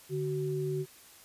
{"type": "tone pair together", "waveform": "sine", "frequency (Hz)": [146.83, 375.7], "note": ["D3", "F#4"], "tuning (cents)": [0, 26], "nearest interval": "octave + major third", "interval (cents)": 1626, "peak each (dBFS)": [-33, -32], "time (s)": [0.09, 0.86], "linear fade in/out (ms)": 50, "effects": ["white hiss -55 dBFS RMS until 1.24 s", "resampled to 32000 Hz"]}